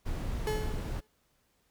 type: noise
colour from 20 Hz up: brown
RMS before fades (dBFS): -34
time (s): 0.05-1.01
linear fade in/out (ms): 20
type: tone with exponential decay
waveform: 35% pulse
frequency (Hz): 429.3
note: A4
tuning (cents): -43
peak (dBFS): -27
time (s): 0.47-1.07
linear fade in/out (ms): 1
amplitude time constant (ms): 130
effects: pink hiss -72 dBFS RMS until 1.7 s